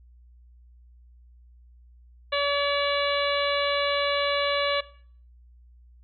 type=harmonic tone with a mistuned harmonic; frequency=570 Hz; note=C#5; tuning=48 cents sharp; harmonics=1 / 2 / 3 / 4 / 5 / 6 / 7; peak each=-26 / -29 / -31 / -32 / -33 / -34 / -34 dBFS; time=2.32-4.81 s; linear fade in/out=10 ms; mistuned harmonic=6; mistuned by=+17 cents; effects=noise-tail reverb RT60 0.5 s tail -17 dB re dry + added 60 Hz sine -50 dBFS peak until 6.03 s